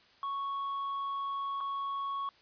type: tone with dropouts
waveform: triangle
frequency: 1108.7 Hz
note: C#6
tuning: in tune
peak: -31 dBFS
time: 0.23-2.29 s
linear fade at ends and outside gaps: 1 ms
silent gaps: 1.605-1.609 s
effects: white hiss -62 dBFS RMS until 2.41 s + resampled to 11025 Hz